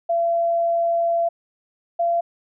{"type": "tone pair in turn", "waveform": "sine", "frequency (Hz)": [678, 683.5], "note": ["E5", "F5"], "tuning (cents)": [49, -37], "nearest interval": "unison", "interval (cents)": 14, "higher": "second", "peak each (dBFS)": -17, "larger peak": "neither", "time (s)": [[0.09, 1.29], [1.99, 2.21]], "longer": "first", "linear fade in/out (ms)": 10, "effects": []}